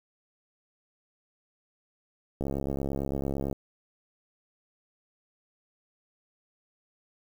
click train, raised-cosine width 2 ms, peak -18 dBFS, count 78, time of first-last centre 2.41-3.528 s, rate 68.9 Hz, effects 8-bit

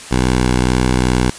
10% pulse tone with vibrato, 62.5 Hz, B1, 21 cents sharp, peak -4 dBFS, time 0.11-1.3 s, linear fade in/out 5 ms, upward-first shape triangle, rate 1.7 Hz, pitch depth 13 cents each way, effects white hiss -33 dBFS RMS until 1.38 s + resampled to 22050 Hz

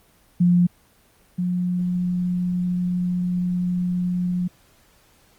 sine tone pair in turn, 176.1 / 178.87 Hz, F3 / F3, +15 / +42 cents, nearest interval unison, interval 27 cents, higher second, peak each -13 / -20 dBFS, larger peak first, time 0.4-0.67 / 1.38-4.48 s, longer second, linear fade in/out 10 ms, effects pink hiss -57 dBFS RMS until 5.38 s + Opus 24 kbps

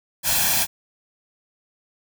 white noise with comb filter, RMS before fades -20 dBFS, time 0.23-0.67 s, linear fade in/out 50 ms, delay 1.2 ms, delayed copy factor +0.7, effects none

